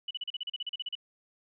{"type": "tone bursts", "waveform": "sine", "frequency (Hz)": 2960, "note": "F#7", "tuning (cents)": 0, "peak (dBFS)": -32, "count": 14, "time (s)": [0.08, 0.953], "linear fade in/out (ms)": 5, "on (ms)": 28, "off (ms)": 37, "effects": []}